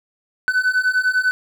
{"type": "beating tone pair", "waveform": "triangle", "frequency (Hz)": [1500, 1510], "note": ["F#6", "F#6"], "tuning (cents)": [23, 35], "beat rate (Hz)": 10, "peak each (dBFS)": [-18, -16], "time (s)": [0.48, 1.31], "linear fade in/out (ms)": 0, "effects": []}